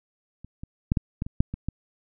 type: clicks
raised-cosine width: 5 ms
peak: -29 / -24 / -8 / -10 / -15 / -22 / -6 / -19 / -15 dBFS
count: 9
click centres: 0.446 / 0.635 / 0.919 / 0.972 / 1.221 / 1.265 / 1.405 / 1.54 / 1.686 s
effects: none